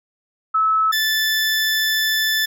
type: tone pair in turn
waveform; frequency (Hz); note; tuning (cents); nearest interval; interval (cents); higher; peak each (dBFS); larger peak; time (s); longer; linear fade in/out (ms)
sine / 20% pulse; 1300 / 1753.4; E6 / A6; -24 / -7; perfect fourth; 517; second; -14 / -12; second; 0.54-0.92 / 0.92-2.46; second; 10
effects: none